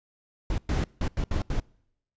brown noise bursts at uneven times, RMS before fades -26 dBFS, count 6, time 0.5-0.58 / 0.69-0.84 / 1.01-1.08 / 1.17-1.24 / 1.31-1.42 / 1.5-1.6 s, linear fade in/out 2 ms, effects noise-tail reverb RT60 0.8 s tail -26 dB re dry + resampled to 16000 Hz

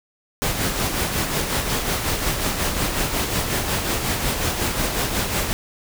pink noise with tremolo, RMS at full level -21 dBFS, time 0.42-5.53 s, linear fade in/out 0 ms, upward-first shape sine, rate 5.5 Hz, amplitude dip 45%, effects none

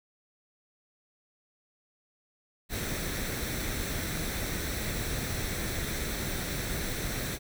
pink noise with comb filter, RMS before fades -33 dBFS, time 2.69-7.39 s, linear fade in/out 50 ms, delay 0.51 ms, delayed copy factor +0.5, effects none

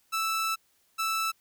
sawtooth tone pair in turn, 1318.5 / 1318.5 Hz, E6 / E6, 0 / 0 cents, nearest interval unison, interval 0 cents, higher neither, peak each -23 dBFS, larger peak neither, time 0.12-0.56 / 0.98-1.32 s, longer first, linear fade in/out 20 ms, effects white hiss -68 dBFS RMS until 1.4 s

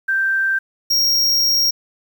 sine / square tone pair in turn, 1568 / 5588 Hz, G6 / F8, 0 / 0 cents, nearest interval octave + minor seventh, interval 2200 cents, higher second, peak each -15 / -14 dBFS, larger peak second, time 0.08-0.59 / 0.9-1.71 s, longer second, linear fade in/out 10 ms, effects 8-bit

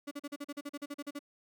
35% pulse tone bursts, 287.7 Hz, D4, 36 cents flat, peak -36 dBFS, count 14, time 0.07-1.192 s, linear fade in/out 10 ms, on 43 ms, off 40 ms, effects none

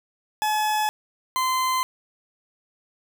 40% pulse tone pair in turn, 854 / 1032.4 Hz, G#5 / C6, +48 / -23 cents, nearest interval minor third, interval 329 cents, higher second, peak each -20 dBFS, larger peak neither, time 0.42-0.89 / 1.36-1.83 s, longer neither, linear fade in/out 0 ms, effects none

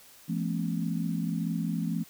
sine tone cluster, 169.4 / 213.9 / 235.8 / 270.2 Hz, E3 / A3 / A#3 / C#4, +48 / -49 / +20 / -44 cents, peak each -30 / -33 / -37 / -36 dBFS, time 0.28-2.04 s, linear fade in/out 20 ms, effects white hiss -54 dBFS RMS until 2.09 s

